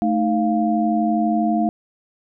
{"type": "tone cluster", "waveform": "sine", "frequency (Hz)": [219.2, 311.4, 698], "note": ["A3", "D#4", "F5"], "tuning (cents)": [-6, 2, -1], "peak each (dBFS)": [-19, -22, -21], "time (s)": [0.02, 1.69], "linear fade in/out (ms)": 0, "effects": []}